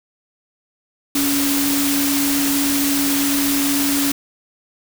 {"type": "tone in noise", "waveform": "sine", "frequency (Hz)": 281.1, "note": "C#4", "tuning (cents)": 24, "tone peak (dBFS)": -18, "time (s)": [1.15, 4.12], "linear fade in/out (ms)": 5, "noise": "white", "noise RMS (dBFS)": -21, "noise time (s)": [1.15, 4.12], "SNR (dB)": 0, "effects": []}